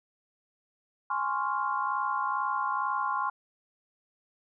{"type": "chord", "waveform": "sine", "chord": "Db major seventh", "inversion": "second", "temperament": "equal", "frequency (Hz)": [830.6, 1046.5, 1108.7, 1396.9], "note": ["Ab5", "C6", "Db6", "F6"], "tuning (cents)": [0, 0, 0, 0], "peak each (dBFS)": [-34, -30, -33, -35], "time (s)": [1.1, 3.3], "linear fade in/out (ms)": 5, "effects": []}